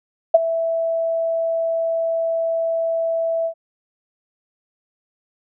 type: tone with ADSR envelope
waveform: sine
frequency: 659.3 Hz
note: E5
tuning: in tune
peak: -4 dBFS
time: 0.34-3.54 s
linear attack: 8 ms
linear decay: 26 ms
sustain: -14 dB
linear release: 84 ms
effects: none